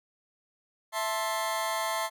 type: chord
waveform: sawtooth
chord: A minor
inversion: second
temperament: just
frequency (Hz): 660 / 880 / 1056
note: E5 / A5 / C6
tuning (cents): +2 / 0 / +16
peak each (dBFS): -29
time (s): 0.92-2.1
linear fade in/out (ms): 50
effects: none